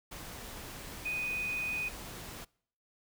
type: tone in noise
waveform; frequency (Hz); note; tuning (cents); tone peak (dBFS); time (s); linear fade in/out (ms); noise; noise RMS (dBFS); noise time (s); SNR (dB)
sine; 2489; D#7; 0; -32; 1.05-1.89; 10; pink; -45; 0.11-2.45; +10
effects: noise-tail reverb RT60 0.6 s tail -25 dB re dry